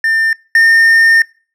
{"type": "tone pair in turn", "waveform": "triangle", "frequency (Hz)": [1800, 1818.8], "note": ["A6", "A#6"], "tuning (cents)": [39, -43], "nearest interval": "unison", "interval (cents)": 18, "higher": "second", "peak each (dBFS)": [-8, -3], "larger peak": "second", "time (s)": [[0.04, 0.33], [0.55, 1.22]], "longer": "second", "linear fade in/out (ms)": 2, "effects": ["noise-tail reverb RT60 0.4 s tail -25 dB re dry"]}